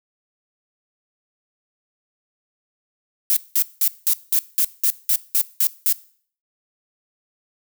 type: noise bursts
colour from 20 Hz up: violet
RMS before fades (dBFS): -17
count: 11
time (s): 3.3-5.926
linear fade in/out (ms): 0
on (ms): 66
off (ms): 190
effects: noise-tail reverb RT60 0.5 s tail -20 dB re dry